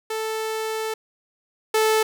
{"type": "tone pair in turn", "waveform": "sawtooth", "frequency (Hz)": [440, 437.2], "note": ["A4", "A4"], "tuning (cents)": [0, -11], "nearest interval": "unison", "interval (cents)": 11, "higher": "first", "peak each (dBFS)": [-21, -13], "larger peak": "second", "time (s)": [[0.1, 0.94], [1.74, 2.03]], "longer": "first", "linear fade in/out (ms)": 5, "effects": []}